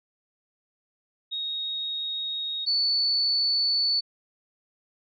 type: tone pair in turn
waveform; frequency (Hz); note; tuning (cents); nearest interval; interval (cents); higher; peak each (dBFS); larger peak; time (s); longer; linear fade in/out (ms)
sine; 3751 / 4467; A#7 / C#8; +10 / +12; minor third; 302; second; -28 / -21; second; 1.31-2.66 / 2.66-4.01; neither; 20
effects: none